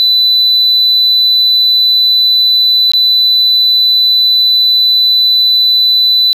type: tone with dropouts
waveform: sine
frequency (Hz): 3993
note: B7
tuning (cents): +18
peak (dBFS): -4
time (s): 0-6.33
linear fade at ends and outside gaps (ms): 0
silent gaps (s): 2.918-2.935
effects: tanh soft clip ceiling -3 dBFS + 7-bit